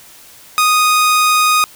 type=tone; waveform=sawtooth; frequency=1242 Hz; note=D#6; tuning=3 cents flat; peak=-6 dBFS; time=0.58-1.64 s; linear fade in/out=0 ms; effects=white hiss -41 dBFS RMS until 1.75 s